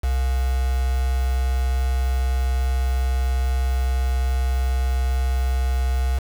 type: tone with quantisation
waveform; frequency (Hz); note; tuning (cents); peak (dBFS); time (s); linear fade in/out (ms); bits
sine; 64.2; C2; -32; -18; 0.03-6.19; 10; 5
effects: none